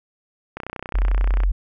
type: click train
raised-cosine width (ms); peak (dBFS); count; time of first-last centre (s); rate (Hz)
0.5; -15; 28; 0.57-1.435; 31.2
type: tone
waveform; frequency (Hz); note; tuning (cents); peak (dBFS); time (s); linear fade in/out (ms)
sine; 45.08; F#1; -44; -15; 0.94-1.52; 10
effects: none